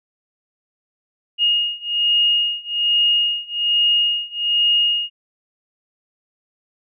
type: beating tone pair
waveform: sine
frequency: 2856 / 2857.2 Hz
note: F7 / F7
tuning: +38 / +39 cents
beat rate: 1.2 Hz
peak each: -19 / -18 dBFS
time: 1.38-5.1 s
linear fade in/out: 50 ms
effects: none